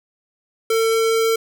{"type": "tone", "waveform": "square", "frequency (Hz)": 450.5, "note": "A4", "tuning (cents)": 41, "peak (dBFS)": -16, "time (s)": [0.7, 1.36], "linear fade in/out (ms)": 5, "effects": []}